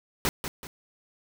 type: noise with echo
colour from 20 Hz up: pink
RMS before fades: -25 dBFS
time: 0.25-0.29 s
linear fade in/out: 0 ms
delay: 190 ms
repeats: 2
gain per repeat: -8 dB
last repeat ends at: 0.67 s
effects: none